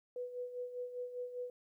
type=tone with tremolo; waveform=sine; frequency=493.9 Hz; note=B4; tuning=in tune; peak=-37 dBFS; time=0.16-1.5 s; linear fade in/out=2 ms; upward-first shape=sine; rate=5 Hz; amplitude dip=65%; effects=13-bit